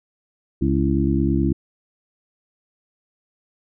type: harmonic tone with a mistuned harmonic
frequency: 69.3 Hz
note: C#2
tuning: in tune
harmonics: 1 / 2 / 3 / 4 / 5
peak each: -23 / -23 / -23 / -23 / -23 dBFS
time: 0.61-1.53 s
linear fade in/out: 10 ms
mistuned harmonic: 5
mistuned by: -68 cents
effects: none